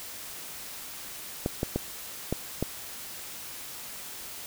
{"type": "clicks", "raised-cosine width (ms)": 2, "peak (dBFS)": -13, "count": 5, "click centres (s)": [1.461, 1.631, 1.76, 2.326, 2.626], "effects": ["white hiss -41 dBFS RMS until 4.46 s"]}